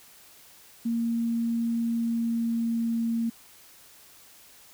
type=tone with pitch glide; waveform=sine; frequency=231.7 to 230 Hz; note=A#3 to A#3; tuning=-10 to -23 cents; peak=-24 dBFS; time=0.85-3.3 s; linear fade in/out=10 ms; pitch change=-13 cents; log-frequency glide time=1.81-3.07 s; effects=white hiss -53 dBFS RMS until 4.73 s